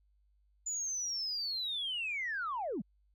sine linear sweep, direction down, 7040 to 155.6 Hz, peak -33 dBFS, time 0.66-2.82 s, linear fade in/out 10 ms, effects tanh soft clip ceiling -29 dBFS + added 50 Hz sine -67 dBFS peak until 3.14 s

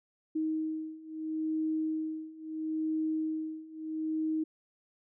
sine beating tone pair, 314.3 / 315.05 Hz, D#4 / D#4, +18 / +22 cents, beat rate 0.75 Hz, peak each -35 / -33 dBFS, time 0.35-4.44 s, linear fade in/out 10 ms, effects none

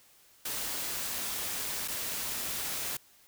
white noise with dropouts, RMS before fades -35 dBFS, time 0.45-2.97 s, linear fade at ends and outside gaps 5 ms, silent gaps 1.878-1.882 s, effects white hiss -61 dBFS RMS until 3.27 s

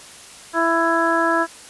harmonic tone, 332.1 Hz, E4, 13 cents sharp, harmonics 1 / 2 / 3 / 4 / 5, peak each -22 / -22 / -22 / -22 / -22 dBFS, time 0.53-1.47 s, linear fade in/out 50 ms, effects white hiss -41 dBFS RMS until 1.69 s + resampled to 24000 Hz

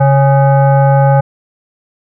sine tone with frequency modulation, 138.3 Hz, C#3, 4 cents flat, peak -5 dBFS, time 0-1.21 s, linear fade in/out 10 ms, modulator 690 Hz, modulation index 0.92, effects none

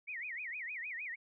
sine tone with vibrato, 2148 Hz, C7, 45 cents sharp, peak -39 dBFS, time 0.07-1.16 s, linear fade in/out 20 ms, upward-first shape sine, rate 6.5 Hz, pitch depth 280 cents each way, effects none

